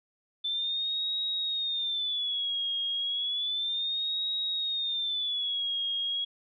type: tone with vibrato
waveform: sine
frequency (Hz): 3520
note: A7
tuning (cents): 0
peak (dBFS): -28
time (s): 0.44-6.25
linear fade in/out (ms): 10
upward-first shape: sine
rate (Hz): 0.32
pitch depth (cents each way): 130
effects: none